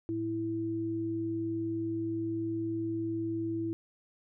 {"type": "tone pair together", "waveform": "sine", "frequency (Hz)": [110, 329.6], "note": ["A2", "E4"], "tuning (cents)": [0, 0], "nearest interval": "octave + perfect fifth", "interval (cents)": 1900, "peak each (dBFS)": [-39, -31], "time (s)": [0.09, 3.73], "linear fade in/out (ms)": 0, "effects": []}